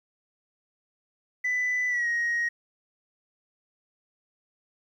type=tone with pitch glide; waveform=sine; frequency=1993 to 1882.2 Hz; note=B6 to A#6; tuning=+15 to +16 cents; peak=-22 dBFS; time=1.44-2.49 s; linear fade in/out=10 ms; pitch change=-99 cents; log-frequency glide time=1.88-2.07 s; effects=tanh soft clip ceiling -22 dBFS + 10-bit